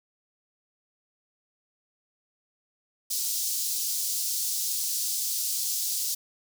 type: high-pass noise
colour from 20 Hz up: pink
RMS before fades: -29 dBFS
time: 3.1-6.15 s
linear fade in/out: 10 ms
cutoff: 4800 Hz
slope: 24 dB/octave
effects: none